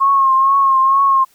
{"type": "tone with vibrato", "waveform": "sine", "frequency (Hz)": 1081, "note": "C#6", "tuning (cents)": -44, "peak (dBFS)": -9, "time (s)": [0, 1.25], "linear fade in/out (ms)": 20, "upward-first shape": "triangle", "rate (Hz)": 2.2, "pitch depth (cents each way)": 47, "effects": ["white hiss -54 dBFS RMS until 1.34 s"]}